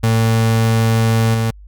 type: tone with level steps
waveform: 35% pulse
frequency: 112.9 Hz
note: A2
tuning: 45 cents sharp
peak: -10 / -13 dBFS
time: 0.03-1.51 s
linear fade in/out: 10 ms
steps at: 1.34 s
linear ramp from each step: 5 ms
effects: added 50 Hz sine -36 dBFS peak until 1.67 s